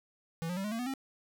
square tone with pitch steps, 164.9 / 178.79 / 193.85 / 210.2 / 227.9 / 247.1 / 267.9 Hz, E3 / F3 / G3 / G#3 / A#3 / B3 / C4, +1 / +41 / -19 / +21 / -39 / +1 / +41 cents, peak -34 dBFS, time 0.42-0.938 s, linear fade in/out 0 ms, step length 74 ms, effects none

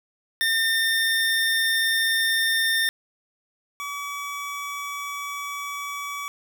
25% pulse tone pair in turn, 1811 / 1140.9 Hz, A6 / C#6, +49 / +50 cents, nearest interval minor sixth, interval 799 cents, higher first, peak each -16 / -26 dBFS, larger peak first, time 0.41-2.89 / 3.8-6.28 s, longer neither, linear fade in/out 0 ms, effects none

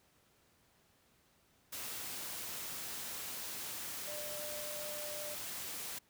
sine tone in noise, 597 Hz, D5, 28 cents sharp, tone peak -45 dBFS, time 4.07-5.35 s, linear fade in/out 10 ms, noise white, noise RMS -43 dBFS, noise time 1.72-5.99 s, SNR -5 dB, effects pink hiss -70 dBFS RMS until 6.09 s + high-pass 60 Hz 12 dB/octave

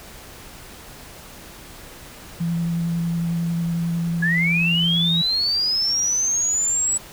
sine tone with vibrato, 168.6 Hz, E3, 39 cents sharp, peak -20 dBFS, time 2.4-5.22 s, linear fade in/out 10 ms, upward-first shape sine, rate 11 Hz, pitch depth 13 cents each way
sine linear sweep, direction up, 1661.2 to 7902 Hz, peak -18 dBFS, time 4.22-6.98 s, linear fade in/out 10 ms
effects pink hiss -41 dBFS RMS until 7.12 s

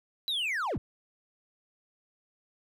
triangle linear sweep, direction down, 3997 to 49 Hz, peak -27 dBFS, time 0.28-0.78 s, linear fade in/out 0 ms, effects none

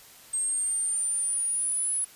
sine exponential sweep, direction up, 8370 to 10260 Hz, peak -25 dBFS, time 0.33-2.05 s, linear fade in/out 10 ms, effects white hiss -51 dBFS RMS until 2.15 s + resampled to 32000 Hz

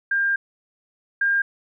sine tone pair in turn, 1600 / 1606 Hz, G6 / G6, +35 / +41 cents, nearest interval unison, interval 6 cents, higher second, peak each -18 / -17 dBFS, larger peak second, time 0.11-0.36 / 1.21-1.42 s, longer first, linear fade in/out 5 ms, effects none

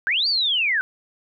sine linear two-way sweep, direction up then down, 1474 to 4725 to 1474 Hz, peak -18 dBFS, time 0.07-0.81 s, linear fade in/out 0 ms, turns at 0.28 s, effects none

